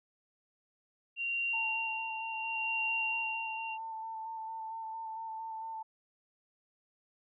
sine tone with tremolo, 2763 Hz, F7, 19 cents flat, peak -30 dBFS, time 1.16-3.78 s, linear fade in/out 50 ms, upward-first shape sine, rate 0.71 Hz, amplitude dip 65%
sine tone with vibrato, 892 Hz, A5, 23 cents sharp, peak -38 dBFS, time 1.53-5.83 s, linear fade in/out 10 ms, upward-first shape square, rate 4.4 Hz, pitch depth 15 cents each way
effects none

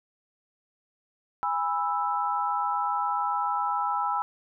sine chord, E major, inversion first, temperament equal with one note detuned, 820.6 / 987.8 / 1318.5 Hz, G#5 / B5 / E6, -21 / 0 / 0 cents, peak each -29 dBFS, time 1.43-4.22 s, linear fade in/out 0 ms, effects none

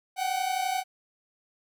45% pulse tone pair together, 740 / 771.7 Hz, F#5 / G5, 0 / -27 cents, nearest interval minor second, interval 73 cents, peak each -29 / -30 dBFS, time 0.16-0.84 s, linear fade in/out 50 ms, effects none

